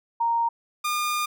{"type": "tone pair in turn", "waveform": ["sine", "sawtooth"], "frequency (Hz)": [930, 1211.3], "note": ["A#5", "D#6"], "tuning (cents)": [-4, -47], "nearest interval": "perfect fourth", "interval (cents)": 457, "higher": "second", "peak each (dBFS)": -20, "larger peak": "neither", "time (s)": [[0.2, 0.49], [0.84, 1.26]], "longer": "second", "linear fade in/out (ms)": 10, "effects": []}